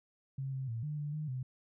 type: tone with pitch steps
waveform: sine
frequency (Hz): 135 / 132.7 / 114.5 / 150 / 147.1 / 153 / 128.7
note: C#3 / C3 / A#2 / D3 / D3 / D#3 / C3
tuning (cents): -45 / +25 / -31 / +37 / +3 / -29 / -28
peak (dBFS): -35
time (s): 0.38-1.43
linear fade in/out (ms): 5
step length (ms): 150
effects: none